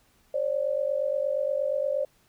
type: tone pair together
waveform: sine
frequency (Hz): 539 / 587.5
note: C#5 / D5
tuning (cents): -49 / +1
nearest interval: minor second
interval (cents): 150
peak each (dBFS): -27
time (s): 0.34-2.05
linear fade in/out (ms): 5
effects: pink hiss -64 dBFS RMS until 2.28 s